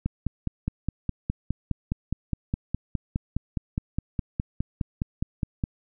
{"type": "click train", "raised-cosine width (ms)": 5, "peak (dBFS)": -13, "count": 28, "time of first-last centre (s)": [0.06, 5.639], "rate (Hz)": 4.84, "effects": []}